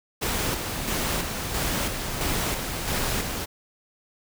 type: noise with tremolo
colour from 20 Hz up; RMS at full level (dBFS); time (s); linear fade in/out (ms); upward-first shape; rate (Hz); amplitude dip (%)
pink; -26; 0.21-3.46; 20; square; 1.5; 40
effects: none